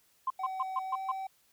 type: tone bursts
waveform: sine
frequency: 1046 Hz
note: C6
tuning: 1 cent flat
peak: -27 dBFS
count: 6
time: 0.27-1.118 s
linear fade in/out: 5 ms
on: 33 ms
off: 130 ms
type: tone with pitch glide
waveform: triangle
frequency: 758 to 768.1 Hz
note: F#5 to G5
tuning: +42 to -35 cents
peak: -33 dBFS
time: 0.39-1.27 s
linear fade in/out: 5 ms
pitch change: +23 cents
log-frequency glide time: 0.84-0.98 s
effects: tanh soft clip ceiling -19 dBFS + white hiss -68 dBFS RMS until 1.52 s